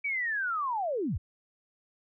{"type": "linear sweep", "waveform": "sine", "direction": "down", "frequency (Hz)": [2311, 49.23], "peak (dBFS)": -28, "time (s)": [0.04, 1.18], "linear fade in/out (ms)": 10, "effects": []}